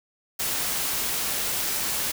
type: noise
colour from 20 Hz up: white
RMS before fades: -27 dBFS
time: 0.39-2.12 s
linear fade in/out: 10 ms
effects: none